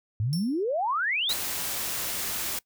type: exponential sweep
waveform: sine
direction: up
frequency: 99.3 to 4186 Hz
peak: -24 dBFS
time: 0.2-1.33 s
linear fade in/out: 0 ms
type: tone with exponential decay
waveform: sawtooth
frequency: 5420 Hz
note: E8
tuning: 47 cents sharp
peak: -28 dBFS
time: 0.33-0.63 s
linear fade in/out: 0 ms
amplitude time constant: 65 ms
type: noise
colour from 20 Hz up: white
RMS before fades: -31 dBFS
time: 1.29-2.59 s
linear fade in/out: 5 ms
effects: noise-tail reverb RT60 0.1 s tail -22 dB re dry